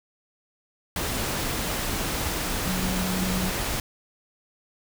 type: tone in noise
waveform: sine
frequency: 185 Hz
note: F#3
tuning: in tune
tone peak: -27 dBFS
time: 2.66-3.5 s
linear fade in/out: 2 ms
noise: pink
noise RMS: -28 dBFS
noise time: 0.96-3.8 s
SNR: -2 dB
effects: none